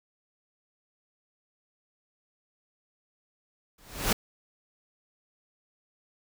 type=noise with exponential growth; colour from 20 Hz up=pink; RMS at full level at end=-21 dBFS; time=3.78-4.13 s; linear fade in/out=5 ms; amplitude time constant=75 ms; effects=none